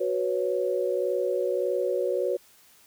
sine chord, F# suspended fourth, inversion none, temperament just, 370 / 493.3 / 555 Hz, F#4 / B4 / C#5, 0 / -2 / +2 cents, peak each -28 dBFS, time 0-2.37 s, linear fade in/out 10 ms, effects white hiss -57 dBFS RMS until 2.86 s

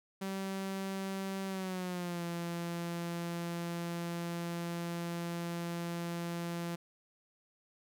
sawtooth tone with pitch glide, 193 to 170.95 Hz, G3 to F3, -27 to -37 cents, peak -32 dBFS, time 0.21-6.76 s, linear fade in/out 10 ms, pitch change -210 cents, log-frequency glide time 1.47-2.23 s, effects none

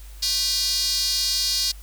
square tone with high-pass filter, 219.2 Hz, A3, 6 cents flat, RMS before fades -23 dBFS, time 0.22-1.72 s, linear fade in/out 10 ms, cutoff 4600 Hz, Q 4.5, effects added 50 Hz sine -38 dBFS peak until 1.82 s + white hiss -50 dBFS RMS until 1.82 s

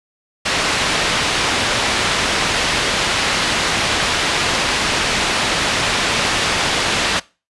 white low-pass noise, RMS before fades -18 dBFS, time 0.45-7.2 s, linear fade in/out 10 ms, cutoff 3700 Hz, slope 12 dB/octave, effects noise-tail reverb RT60 0.3 s tail -21 dB re dry + resampled to 24000 Hz

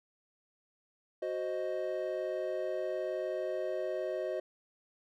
triangle chord, C diminished, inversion second, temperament equal, 370 / 523.3 / 622.3 Hz, Gb4 / C5 / Eb5, 0 / 0 / 0 cents, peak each -36 / -36 / -34 dBFS, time 1.22-4.4 s, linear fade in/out 5 ms, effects none

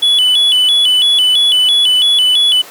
triangle tone with vibrato, 3191 Hz, G7, 30 cents sharp, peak -6 dBFS, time 0.02-2.62 s, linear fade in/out 10 ms, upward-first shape square, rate 3 Hz, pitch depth 110 cents each way, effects pink hiss -33 dBFS RMS until 2.7 s + high-pass 400 Hz 12 dB/octave

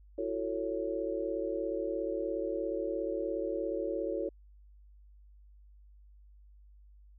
sine chord, F# minor seventh, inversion third, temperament just, 333 / 370 / 444 / 555 Hz, E4 / F#4 / A4 / C#5, +18 / 0 / +16 / +2 cents, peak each -37 / -38 / -37 / -36 dBFS, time 0.18-4.29 s, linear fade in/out 5 ms, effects added 50 Hz sine -54 dBFS peak until 7.18 s

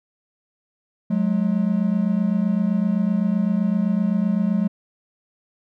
triangle tone pair together, 183.3 / 211.1 Hz, F#3 / G#3, -16 / +29 cents, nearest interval major second, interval 245 cents, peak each -19 / -18 dBFS, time 1.1-4.68 s, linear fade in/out 10 ms, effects none

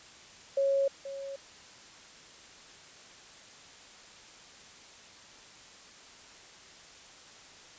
sine tone with echo, 550 Hz, C#5, 14 cents flat, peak -24 dBFS, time 0.57-0.88 s, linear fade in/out 5 ms, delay 480 ms, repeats 1, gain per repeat -13 dB, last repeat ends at 1.36 s, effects white hiss -52 dBFS RMS until 7.78 s + resampled to 16000 Hz

